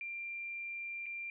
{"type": "tone with dropouts", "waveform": "sine", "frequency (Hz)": 2376, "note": "D7", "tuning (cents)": 20, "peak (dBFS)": -39, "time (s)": [0.01, 1.3], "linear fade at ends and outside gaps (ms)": 1, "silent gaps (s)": [1.059, 1.064], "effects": []}